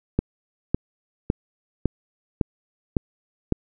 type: click train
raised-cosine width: 3 ms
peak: -6 dBFS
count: 7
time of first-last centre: 0.19-3.523 s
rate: 1.8 Hz
effects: none